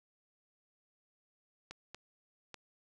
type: clicks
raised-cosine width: 0.2 ms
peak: -28 dBFS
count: 3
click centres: 1.71 / 1.946 / 2.543 s
effects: none